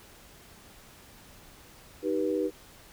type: chord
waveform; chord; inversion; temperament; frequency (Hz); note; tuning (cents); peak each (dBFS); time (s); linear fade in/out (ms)
sine; Eb augmented; none; just; 311.1 / 388.9 / 486.1; Eb4 / G4 / B4; 0 / -14 / -28; -30; 2.02-2.51; 50
effects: pink hiss -53 dBFS RMS until 2.92 s